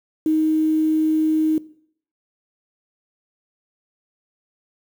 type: tone with quantisation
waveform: sine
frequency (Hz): 313.3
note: D#4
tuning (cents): +12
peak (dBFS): -15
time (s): 0.26-1.58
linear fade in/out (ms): 2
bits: 7
effects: noise-tail reverb RT60 0.6 s tail -19 dB re dry